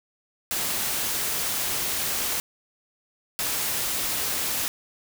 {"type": "noise bursts at uneven times", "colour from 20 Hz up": "white", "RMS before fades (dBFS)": -27, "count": 2, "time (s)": [[0.51, 2.4], [3.39, 4.68]], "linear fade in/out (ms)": 0, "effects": []}